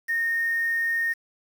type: tone with quantisation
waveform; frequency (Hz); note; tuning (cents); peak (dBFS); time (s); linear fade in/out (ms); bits
sine; 1842; A#6; -21; -22; 0.08-1.14; 20; 7
effects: none